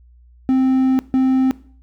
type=tone bursts at uneven times; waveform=triangle; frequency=261.6 Hz; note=C4; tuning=in tune; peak=-10 dBFS; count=2; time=0.49-0.99 / 1.14-1.51 s; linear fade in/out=0 ms; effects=noise-tail reverb RT60 0.5 s tail -19 dB re dry + added 60 Hz sine -45 dBFS peak until 1.82 s